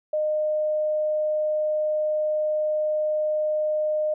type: tone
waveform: sine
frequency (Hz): 612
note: D#5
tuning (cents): -29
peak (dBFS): -21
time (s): 0.13-4.14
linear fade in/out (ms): 5
effects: none